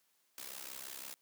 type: noise with amplitude modulation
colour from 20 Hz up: white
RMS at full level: -43 dBFS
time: 0.38-1.14 s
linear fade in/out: 0 ms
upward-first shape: sine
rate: 65.9 Hz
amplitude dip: 85%
effects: white hiss -75 dBFS RMS until 1.21 s + high-pass 200 Hz 12 dB/octave